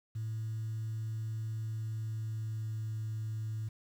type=tone with pitch glide; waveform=sine; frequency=110.5 to 109.48 Hz; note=A2 to A2; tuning=+8 to -8 cents; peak=-33 dBFS; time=0.15-3.69 s; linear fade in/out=10 ms; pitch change=-16 cents; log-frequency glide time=1.5-2.99 s; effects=tanh soft clip ceiling -31 dBFS + 10-bit